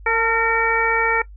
harmonic tone with a mistuned harmonic, 457.2 Hz, A#4, 34 cents flat, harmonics 1 / 2 / 3 / 4 / 5, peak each -22 / -22 / -22 / -22 / -22 dBFS, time 0.06-1.22 s, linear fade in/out 5 ms, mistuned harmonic 2, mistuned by -37 cents, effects noise-tail reverb RT60 0.1 s tail -19 dB re dry + added 50 Hz sine -37 dBFS peak until 1.36 s

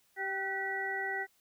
harmonic tone with a mistuned harmonic, 388.7 Hz, G4, 15 cents flat, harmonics 1 / 2 / 4 / 5, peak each -41 / -39 / -40 / -35 dBFS, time 0.16-1.27 s, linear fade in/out 50 ms, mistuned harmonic 4, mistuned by -53 cents, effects white hiss -70 dBFS RMS until 1.4 s

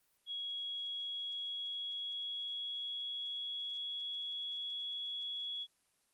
sine tone with pitch glide, 3322 to 3359 Hz, G#7 to G#7, 0 to +19 cents, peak -38 dBFS, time 0.26-5.67 s, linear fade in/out 50 ms, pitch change +19 cents, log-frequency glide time 0.64-4.97 s, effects white hiss -75 dBFS RMS until 6.13 s + Opus 24 kbps

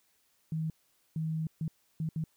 sine tone bursts at uneven times, 159.1 Hz, D#3, 39 cents sharp, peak -30 dBFS, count 5, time 0.52-0.7 / 1.16-1.47 / 1.61-1.68 / 2-2.09 / 2.16-2.24 s, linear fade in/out 2 ms, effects white hiss -71 dBFS RMS until 2.36 s

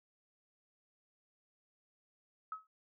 sine tone with exponential decay, 1282 Hz, E6, 49 cents flat, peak -35 dBFS, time 2.52-2.67 s, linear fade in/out 2 ms, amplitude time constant 31 ms, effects none

